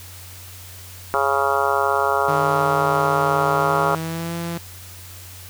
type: harmonic tone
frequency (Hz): 138.59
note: C#3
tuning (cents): 0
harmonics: 3 / 4 / 5 / 6 / 7 / 8 / 9 / 10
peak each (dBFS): -25 / -25 / -25 / -25 / -25 / -25 / -25 / -25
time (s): 1.14-3.95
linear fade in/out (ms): 0
type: tone with pitch glide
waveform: sawtooth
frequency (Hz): 152.7 to 169.43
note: D#3 to E3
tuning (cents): -32 to +48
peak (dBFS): -21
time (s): 2.28-4.58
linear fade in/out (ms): 5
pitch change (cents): +180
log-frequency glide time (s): 3.55-4.35
effects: added 91 Hz sine -40 dBFS peak until 5.49 s + white hiss -41 dBFS RMS until 5.49 s